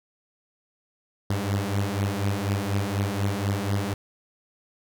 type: beating tone pair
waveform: sawtooth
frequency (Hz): 98 / 102.1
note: G2 / G#2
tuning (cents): 0 / -29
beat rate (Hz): 4.1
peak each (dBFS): -23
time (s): 1.3-3.94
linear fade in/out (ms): 5
effects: none